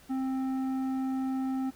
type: tone with tanh clipping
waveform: sine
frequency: 263.5 Hz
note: C4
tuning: 12 cents sharp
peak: -30 dBFS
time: 0.09-1.71 s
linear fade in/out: 20 ms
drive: 10 dB
effects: pink hiss -57 dBFS RMS until 1.75 s